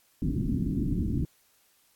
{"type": "low-pass noise", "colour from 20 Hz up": "white", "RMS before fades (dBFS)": -28, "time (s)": [0.22, 1.25], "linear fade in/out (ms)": 2, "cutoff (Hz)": 300, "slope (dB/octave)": 48, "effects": ["white hiss -65 dBFS RMS until 1.95 s", "AAC 64 kbps"]}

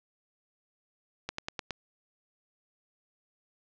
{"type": "slowing click train", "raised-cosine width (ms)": 0.2, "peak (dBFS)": -16, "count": 5, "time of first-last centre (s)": [1.29, 1.707], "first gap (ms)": 94, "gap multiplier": 1.07, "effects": ["low-pass 6000 Hz 12 dB/octave"]}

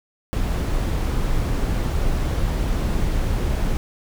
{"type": "noise", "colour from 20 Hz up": "brown", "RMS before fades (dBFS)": -21, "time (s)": [0.33, 3.77], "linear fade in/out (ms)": 0, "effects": []}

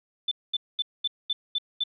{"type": "tone bursts", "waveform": "sine", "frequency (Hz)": 3525, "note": "A7", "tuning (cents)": 2, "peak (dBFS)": -23, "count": 7, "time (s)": [0.28, 1.838], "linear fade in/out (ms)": 5, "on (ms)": 34, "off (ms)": 220, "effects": []}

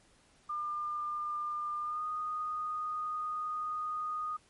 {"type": "tone with pitch glide", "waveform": "sine", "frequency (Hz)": [1201, 1236.2], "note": ["D6", "D#6"], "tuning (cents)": [38, -12], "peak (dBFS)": -33, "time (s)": [0.49, 4.37], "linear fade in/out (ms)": 10, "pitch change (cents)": 50, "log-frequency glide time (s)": [1.83, 2.05], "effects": ["pink hiss -65 dBFS RMS until 4.49 s", "MP3 48 kbps"]}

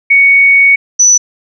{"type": "tone pair in turn", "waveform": "sine", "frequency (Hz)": [2229, 5958], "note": ["C#7", "F#8"], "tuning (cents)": [9, 11], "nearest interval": "octave + perfect fourth", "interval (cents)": 1702, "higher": "second", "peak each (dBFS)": -3, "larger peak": "neither", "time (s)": [[0.1, 0.76], [0.99, 1.18]], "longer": "first", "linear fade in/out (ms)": 10, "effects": []}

